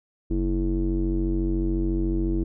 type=tone with low-pass filter; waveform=square; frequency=47.01 Hz; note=F#1; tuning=28 cents sharp; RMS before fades=-24 dBFS; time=0.3-2.44 s; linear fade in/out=10 ms; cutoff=320 Hz; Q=6.7; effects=none